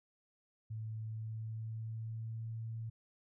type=tone with pitch glide; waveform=sine; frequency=110 to 112.9 Hz; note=A2 to A2; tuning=0 to +45 cents; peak=-39 dBFS; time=0.7-2.9 s; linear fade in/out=10 ms; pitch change=+45 cents; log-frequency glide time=1.04-2.5 s; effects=none